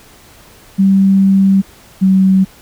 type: tone pair in turn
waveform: sine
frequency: 194 / 190.23 Hz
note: G3 / F#3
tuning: -18 / +48 cents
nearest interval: unison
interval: 34 cents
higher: first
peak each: -6 dBFS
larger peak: neither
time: 0.78-1.62 / 2.01-2.45 s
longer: first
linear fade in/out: 20 ms
effects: pink hiss -42 dBFS RMS until 2.61 s